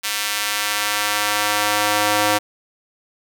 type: tone with high-pass filter sweep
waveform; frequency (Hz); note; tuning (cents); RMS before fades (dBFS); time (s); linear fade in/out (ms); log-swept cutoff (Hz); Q
square; 104.4; G#2; +10; -20; 0.03-2.39; 20; 2300 to 560; 0.72
effects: none